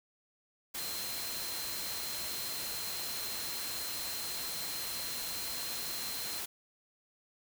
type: tone in noise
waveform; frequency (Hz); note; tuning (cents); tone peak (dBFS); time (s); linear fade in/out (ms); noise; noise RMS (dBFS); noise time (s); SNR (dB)
sine; 4137; C8; -20; -42; 0.78-6.4; 10; white; -39; 0.74-6.46; -6
effects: none